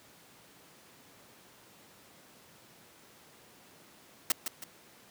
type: noise with echo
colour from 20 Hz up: white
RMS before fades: -26 dBFS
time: 4.3-4.32 s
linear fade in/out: 2 ms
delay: 160 ms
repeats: 2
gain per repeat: -8 dB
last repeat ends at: 4.64 s
effects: pink hiss -57 dBFS RMS until 5.1 s + high-pass 150 Hz 12 dB/octave